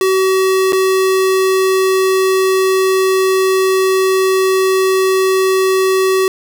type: tone with dropouts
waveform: square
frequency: 379.2 Hz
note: F#4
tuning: 43 cents sharp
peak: -11 dBFS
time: 0.01-6.28 s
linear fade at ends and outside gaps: 1 ms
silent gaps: 0.723-0.73 s
effects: none